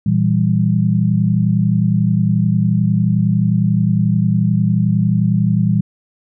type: chord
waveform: sine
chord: E diminished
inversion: second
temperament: equal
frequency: 116.54 / 164.81 / 196 Hz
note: Bb2 / E3 / G3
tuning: 0 / 0 / 0 cents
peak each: -16 dBFS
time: 0.06-5.81 s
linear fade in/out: 5 ms
effects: none